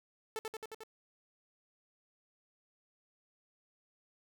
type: tone with echo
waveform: sawtooth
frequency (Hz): 440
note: A4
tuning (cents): 0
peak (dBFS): -32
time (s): 0.36-0.39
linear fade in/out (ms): 0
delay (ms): 89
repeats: 5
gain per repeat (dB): -2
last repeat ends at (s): 0.835
effects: none